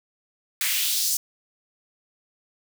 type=noise with high-pass filter sweep; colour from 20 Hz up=white; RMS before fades=-24 dBFS; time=0.61-1.17 s; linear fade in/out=2 ms; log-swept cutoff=1800 to 6300 Hz; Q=1.9; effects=none